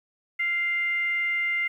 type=tone with frequency modulation; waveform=sine; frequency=2093 Hz; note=C7; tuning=in tune; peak=-23 dBFS; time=0.39-1.68 s; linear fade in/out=10 ms; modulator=701 Hz; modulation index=0.3; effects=10-bit